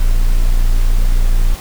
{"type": "tone", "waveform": "triangle", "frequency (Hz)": 29.14, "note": "A#0", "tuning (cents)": 0, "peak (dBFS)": -6, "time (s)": [0, 1.55], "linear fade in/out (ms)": 10, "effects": ["pink hiss -32 dBFS RMS until 1.6 s"]}